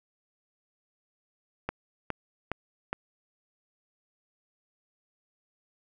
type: click train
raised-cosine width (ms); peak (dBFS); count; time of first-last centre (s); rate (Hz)
0.5; -15; 4; 1.69-2.93; 2.42
effects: none